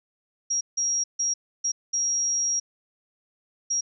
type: tone bursts at uneven times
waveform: sine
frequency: 5650 Hz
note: F8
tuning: 19 cents sharp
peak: -22 dBFS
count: 6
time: 0.5-0.61 / 0.77-1.04 / 1.19-1.34 / 1.64-1.72 / 1.93-2.6 / 3.7-3.81 s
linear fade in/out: 10 ms
effects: none